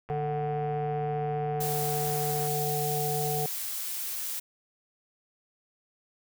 click train, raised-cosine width 0.5 ms, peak -30 dBFS, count 275, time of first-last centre 0.09-2.473 s, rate 115 Hz
harmonic tone, 148.3 Hz, D3, 17 cents sharp, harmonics 1 / 3 / 5, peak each -32 / -32 / -32 dBFS, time 0.1-3.46 s, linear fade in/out 0 ms
blue noise, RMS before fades -34 dBFS, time 1.6-4.4 s, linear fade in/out 10 ms
effects none

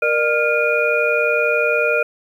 sine tone cluster, 469.9 / 601 / 1403 / 2441 Hz, A#4 / D5 / F6 / D#7, +14 / +40 / +8 / -34 cents, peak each -20 dBFS, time 0.02-2.03 s, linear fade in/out 5 ms, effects 8-bit

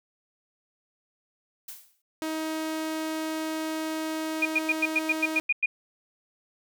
blue noise with exponential decay, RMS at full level -37 dBFS, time 1.68-2.02 s, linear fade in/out 5 ms, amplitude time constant 72 ms
sawtooth tone, 316.1 Hz, D#4, 27 cents sharp, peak -25 dBFS, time 2.22-5.4 s, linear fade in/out 0 ms
sine tone bursts, 2443 Hz, D#7, 32 cents flat, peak -20 dBFS, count 10, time 4.42-5.66 s, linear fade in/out 5 ms, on 34 ms, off 100 ms
effects none

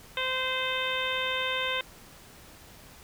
harmonic tone, 517 Hz, C5, 21 cents flat, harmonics 1 / 2 / 3 / 4 / 5 / 6 / 7, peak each -35 / -35 / -35 / -35 / -35 / -35 / -35 dBFS, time 0.17-1.81 s, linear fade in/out 2 ms, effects pink hiss -51 dBFS RMS until 3.03 s

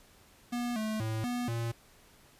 square tone with pitch steps, 241.6 / 216.9 / 110.6 / 244.1 / 116.2 Hz, B3 / A3 / A2 / B3 / A#2, -38 / -25 / +9 / -20 / -5 cents, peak -32 dBFS, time 0.52-1.72 s, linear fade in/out 10 ms, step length 240 ms, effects pink hiss -60 dBFS RMS until 2.39 s + resampled to 32000 Hz

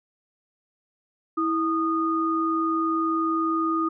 sine tone pair together, 325.6 / 1231 Hz, E4 / D#6, -21 / -19 cents, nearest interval octave + major seventh, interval 2302 cents, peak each -24 / -24 dBFS, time 1.37-3.89 s, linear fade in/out 10 ms, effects none

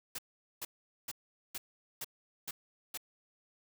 white noise bursts, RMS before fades -40 dBFS, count 7, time 0.15-2.975 s, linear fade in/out 5 ms, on 35 ms, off 430 ms, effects none

